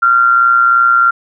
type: tone with amplitude modulation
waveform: sine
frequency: 1380 Hz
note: F6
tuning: 21 cents flat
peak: -4 dBFS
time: 0.02-1.11 s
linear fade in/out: 10 ms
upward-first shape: sine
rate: 123 Hz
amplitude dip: 50%
effects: none